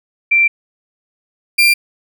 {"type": "tone pair in turn", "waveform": ["sine", "35% pulse"], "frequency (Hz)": [2353, 2379], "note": ["D7", "D7"], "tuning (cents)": [3, 22], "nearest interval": "unison", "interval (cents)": 19, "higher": "second", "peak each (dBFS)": [-8, -6], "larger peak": "second", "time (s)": [[0.31, 0.48], [1.58, 1.74]], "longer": "first", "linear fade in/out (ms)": 10, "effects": []}